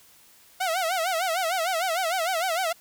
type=tone with vibrato; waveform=sawtooth; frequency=702 Hz; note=F5; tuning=9 cents sharp; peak=-20 dBFS; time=0.6-2.73 s; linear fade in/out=10 ms; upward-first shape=sine; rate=6.6 Hz; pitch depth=160 cents each way; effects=white hiss -55 dBFS RMS until 2.8 s